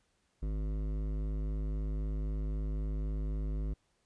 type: tone with hard clipping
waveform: sine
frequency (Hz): 51.91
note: G#1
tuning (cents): 0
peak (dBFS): -34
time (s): 0.42-3.74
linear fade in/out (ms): 10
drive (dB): 14
effects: pink hiss -75 dBFS RMS until 4.05 s + resampled to 22050 Hz